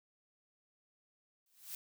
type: noise with exponential growth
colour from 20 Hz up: blue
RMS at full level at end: -41 dBFS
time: 1.46-1.75 s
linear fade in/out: 2 ms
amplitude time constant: 63 ms
effects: none